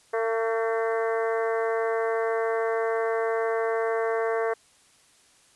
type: harmonic tone with a mistuned harmonic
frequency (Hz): 226.1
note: A3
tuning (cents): +47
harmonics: 2 / 3 / 4 / 5 / 6 / 7 / 8 / 9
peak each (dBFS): -25 / -30 / -37 / -34 / -41 / -37 / -38 / -42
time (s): 0.13-4.54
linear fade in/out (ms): 10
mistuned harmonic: 7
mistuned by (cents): -29
effects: white hiss -59 dBFS RMS until 5.55 s + resampled to 24000 Hz